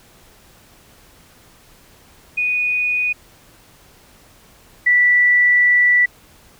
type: tone pair in turn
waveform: sine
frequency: 2474 / 1963.6 Hz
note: D#7 / B6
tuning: -10 / -10 cents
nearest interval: major third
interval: 400 cents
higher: first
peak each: -16 / -10 dBFS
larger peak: second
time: 2.37-3.13 / 4.86-6.06 s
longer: second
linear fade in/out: 10 ms
effects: pink hiss -49 dBFS RMS until 6.59 s